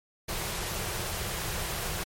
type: band-stop noise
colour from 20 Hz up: pink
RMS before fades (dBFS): -33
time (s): 0.28-2.04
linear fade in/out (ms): 10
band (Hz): 210 to 320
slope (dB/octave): 96
effects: MP3 64 kbps